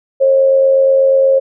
sine tone with amplitude modulation, 538 Hz, C5, 48 cents sharp, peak -5 dBFS, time 0.2-1.4 s, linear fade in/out 20 ms, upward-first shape sine, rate 88.3 Hz, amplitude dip 40%, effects none

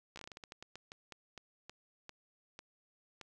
slowing click train, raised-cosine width 0.2 ms, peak -30 dBFS, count 19, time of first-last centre 0.16-3.213 s, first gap 14 ms, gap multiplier 1.25, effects none

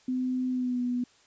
sine tone with pitch glide, 254.8 to 246 Hz, C4 to B3, -46 to -7 cents, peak -26 dBFS, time 0.08-1.04 s, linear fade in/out 5 ms, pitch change -61 cents, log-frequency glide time 0.5-0.81 s, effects white hiss -61 dBFS RMS until 1.26 s + resampled to 16000 Hz

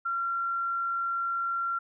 sine tone, 1371 Hz, F6, 32 cents flat, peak -27 dBFS, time 0.05-1.79 s, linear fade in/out 10 ms, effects none

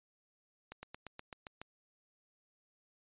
slowing click train, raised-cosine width 0.3 ms, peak -29 dBFS, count 8, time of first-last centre 0.72-1.616 s, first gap 110 ms, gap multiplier 1.05, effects resampled to 8000 Hz

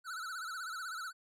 square tone with vibrato, 1401 Hz, F6, 5 cents sharp, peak -40 dBFS, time 0.04-1.13 s, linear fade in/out 50 ms, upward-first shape sine, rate 16 Hz, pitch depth 140 cents each way, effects low-pass 12000 Hz 12 dB/octave

